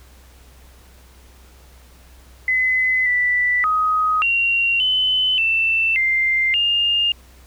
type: tone with pitch steps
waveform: sine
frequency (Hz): 2027 / 1974 / 1256 / 2754 / 3029 / 2669 / 2093 / 2820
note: B6 / B6 / D#6 / F7 / F#7 / E7 / C7 / F7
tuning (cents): +45 / -1 / +16 / -25 / +40 / +21 / 0 / +16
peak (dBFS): -15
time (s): 2.48-7.12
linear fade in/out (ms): 2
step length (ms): 580
effects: added 63 Hz sine -45 dBFS peak until 7.46 s + pink hiss -51 dBFS RMS until 7.46 s